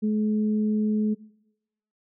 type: tone pair together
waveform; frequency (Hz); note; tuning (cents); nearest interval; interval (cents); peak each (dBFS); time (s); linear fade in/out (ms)
sine; 213.3 / 426.6; G#3 / G#4; +46 / +46; octave; 1200; -21 / -33; 0.02-1.15; 20
effects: noise-tail reverb RT60 0.9 s tail -22 dB re dry